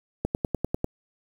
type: click train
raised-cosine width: 2 ms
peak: -11 dBFS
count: 7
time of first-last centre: 0.25-0.844 s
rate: 10.1 Hz
effects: 7-bit